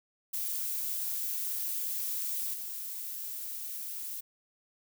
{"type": "noise with level steps", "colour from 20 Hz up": "violet", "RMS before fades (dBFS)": [-34, -39], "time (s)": [0.33, 4.21], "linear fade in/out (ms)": 10, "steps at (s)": 2.53, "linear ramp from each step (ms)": 10, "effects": []}